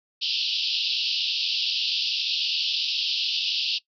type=band-pass noise; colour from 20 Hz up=pink; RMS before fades=-26 dBFS; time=0.21-3.79 s; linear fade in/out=20 ms; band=2700 to 5200 Hz; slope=96 dB/octave; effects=noise-tail reverb RT60 0.1 s tail -20 dB re dry